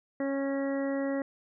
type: harmonic tone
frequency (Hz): 275.1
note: C#4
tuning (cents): -13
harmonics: 1 / 2 / 3 / 4 / 5 / 6 / 7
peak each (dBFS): -30 / -32 / -45 / -47 / -48 / -48 / -43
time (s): 0.2-1.22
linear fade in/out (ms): 2
effects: none